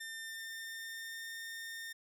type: tone with pitch glide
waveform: sawtooth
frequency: 1800 to 1819.9 Hz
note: A6 to A#6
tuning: +39 to -42 cents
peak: -39 dBFS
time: 0-1.93 s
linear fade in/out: 10 ms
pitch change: +19 cents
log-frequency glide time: 0.24-1.38 s
effects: none